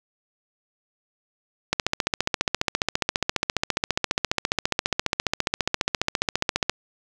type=click train; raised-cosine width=0.2 ms; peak=-3 dBFS; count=74; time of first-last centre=1.73-6.696 s; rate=14.7 Hz; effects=none